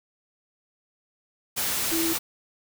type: tone in noise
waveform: sine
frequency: 329.6 Hz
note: E4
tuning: in tune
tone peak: -25 dBFS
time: 1.91-2.14 s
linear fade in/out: 20 ms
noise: white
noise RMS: -27 dBFS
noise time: 1.56-2.19 s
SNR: -1 dB
effects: none